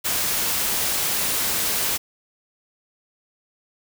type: noise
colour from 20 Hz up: white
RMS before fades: -23 dBFS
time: 0.04-1.98 s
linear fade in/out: 20 ms
effects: none